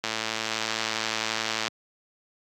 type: click train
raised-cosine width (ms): 0.2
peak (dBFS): -10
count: 183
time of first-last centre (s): 0.04-1.68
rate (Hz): 111
effects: high-pass 150 Hz 12 dB/octave + AAC 48 kbps